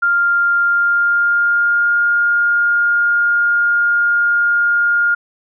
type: tone with pitch glide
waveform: sine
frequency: 1398 to 1415.1 Hz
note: F6 to F6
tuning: +1 to +22 cents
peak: -11 dBFS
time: 0.02-5.15 s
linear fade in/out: 10 ms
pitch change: +21 cents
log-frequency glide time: 0.63-1.97 s
effects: none